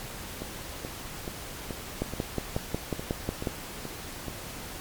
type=two click trains; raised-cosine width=2 ms; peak=-21 / -14 dBFS; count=10 / 9; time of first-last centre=0.42-4.283 / 2.02-3.472 s; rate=2.33 / 5.51 Hz; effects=pink hiss -40 dBFS RMS until 4.8 s + MP3 96 kbps